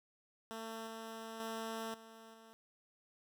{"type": "tone with level steps", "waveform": "10% pulse", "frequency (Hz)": 224.3, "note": "A3", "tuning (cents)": 34, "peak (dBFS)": [-35, -37, -32, -46, -49], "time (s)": [0.51, 2.53], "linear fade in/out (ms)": 0, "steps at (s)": [0.87, 1.4, 1.94, 2.34], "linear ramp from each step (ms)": 2, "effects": []}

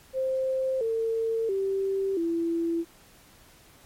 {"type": "tone with pitch steps", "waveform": "sine", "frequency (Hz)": [525, 451.8, 388.8, 334.6], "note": ["C5", "A4", "G4", "E4"], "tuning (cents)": [6, 46, -14, 26], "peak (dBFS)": -24, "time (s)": [0.13, 2.85], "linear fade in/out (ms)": 50, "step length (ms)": 680, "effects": ["pink hiss -55 dBFS RMS until 3.85 s", "MP3 64 kbps"]}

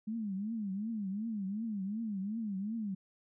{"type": "tone with vibrato", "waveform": "sine", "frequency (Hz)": 208.7, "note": "G#3", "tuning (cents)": 9, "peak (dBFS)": -34, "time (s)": [0.07, 2.95], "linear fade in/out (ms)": 10, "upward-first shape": "triangle", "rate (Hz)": 2.7, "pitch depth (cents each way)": 200, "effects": []}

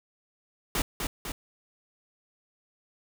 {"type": "noise with echo", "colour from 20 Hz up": "pink", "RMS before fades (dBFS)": -27, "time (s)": [0.75, 0.82], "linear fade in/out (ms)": 2, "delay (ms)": 250, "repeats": 2, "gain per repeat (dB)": -4, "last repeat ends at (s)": 1.32, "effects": []}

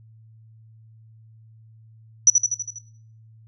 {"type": "tone with echo", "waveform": "sine", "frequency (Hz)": 5910, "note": "F#8", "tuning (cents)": -3, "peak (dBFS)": -8, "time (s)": [2.27, 2.3], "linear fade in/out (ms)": 2, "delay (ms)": 81, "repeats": 6, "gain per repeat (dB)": -4, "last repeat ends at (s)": 2.786, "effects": ["noise-tail reverb RT60 0.6 s tail -17 dB re dry", "added 111 Hz sine -47 dBFS peak until 3.47 s"]}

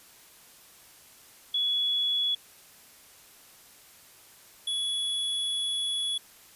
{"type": "tone pair in turn", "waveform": ["sine", "square"], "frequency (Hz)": [3386, 3386], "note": ["G#7", "G#7"], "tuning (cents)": [33, 33], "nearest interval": "unison", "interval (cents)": 0, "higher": "neither", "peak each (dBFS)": [-24, -28], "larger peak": "first", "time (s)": [[1.54, 2.35], [4.67, 6.18]], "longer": "second", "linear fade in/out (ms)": 5, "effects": ["white hiss -54 dBFS RMS until 6.55 s", "resampled to 32000 Hz"]}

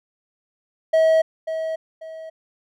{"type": "tone with echo", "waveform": "triangle", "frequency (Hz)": 642, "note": "E5", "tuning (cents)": -46, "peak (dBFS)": -11, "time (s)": [0.93, 1.22], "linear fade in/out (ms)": 10, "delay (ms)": 540, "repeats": 2, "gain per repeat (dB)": -10, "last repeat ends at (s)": 2.3, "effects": []}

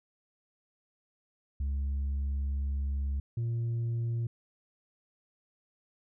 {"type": "tone pair in turn", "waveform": "sine", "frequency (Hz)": [69.3, 116.55], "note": ["C#2", "A#2"], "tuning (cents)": [0, 0], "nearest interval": "major sixth", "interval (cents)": 900, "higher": "second", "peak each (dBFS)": -26, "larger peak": "neither", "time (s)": [[1.6, 3.2], [3.37, 4.27]], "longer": "first", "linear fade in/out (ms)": 5, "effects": ["tanh soft clip ceiling -28 dBFS"]}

